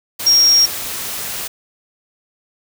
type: tone in noise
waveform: sine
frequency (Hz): 5588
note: F8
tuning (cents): 0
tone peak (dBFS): -8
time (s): 0.26-0.66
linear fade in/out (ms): 10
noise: white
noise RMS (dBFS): -25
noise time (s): 0.19-1.48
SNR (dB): +14
effects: none